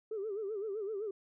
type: tone with vibrato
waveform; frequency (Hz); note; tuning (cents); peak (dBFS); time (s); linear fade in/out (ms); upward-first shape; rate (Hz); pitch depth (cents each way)
sine; 415.3; G#4; 0; -34; 0.11-1.11; 5; sine; 7.8; 130
effects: tanh soft clip ceiling -31 dBFS